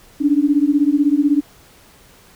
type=beating tone pair; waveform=sine; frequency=282 / 298 Hz; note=C#4 / D4; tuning=+30 / +25 cents; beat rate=16 Hz; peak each=-15 dBFS; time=0.2-1.41 s; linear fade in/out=20 ms; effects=pink hiss -48 dBFS RMS until 2.35 s